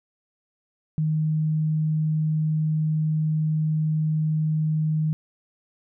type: tone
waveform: sine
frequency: 155.56 Hz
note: D#3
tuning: in tune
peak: -20 dBFS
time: 0.98-5.13 s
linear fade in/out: 0 ms
effects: none